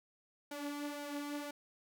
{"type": "tone with flanger", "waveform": "sawtooth", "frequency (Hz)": 290, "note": "D4", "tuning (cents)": -22, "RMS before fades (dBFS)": -42, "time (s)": [0.51, 1.51], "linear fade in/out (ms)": 5, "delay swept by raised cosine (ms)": [1.3, 4.4], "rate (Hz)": 2, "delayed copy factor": 0.55, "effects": []}